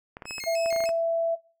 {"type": "clicks", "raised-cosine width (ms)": 0.5, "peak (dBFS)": -23, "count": 12, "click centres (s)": [0.169, 0.222, 0.255, 0.309, 0.382, 0.439, 0.66, 0.727, 0.762, 0.805, 0.839, 0.891]}
{"type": "tone with vibrato", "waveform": "20% pulse", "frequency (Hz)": 2349, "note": "D7", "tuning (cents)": 0, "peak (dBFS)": -29, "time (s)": [0.25, 0.92], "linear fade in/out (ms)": 50, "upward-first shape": "square", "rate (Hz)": 3.3, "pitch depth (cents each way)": 160}
{"type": "tone", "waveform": "sine", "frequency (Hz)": 665, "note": "E5", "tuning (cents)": 15, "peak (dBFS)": -22, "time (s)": [0.46, 1.36], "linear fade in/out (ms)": 20}
{"effects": ["noise-tail reverb RT60 0.4 s tail -22 dB re dry"]}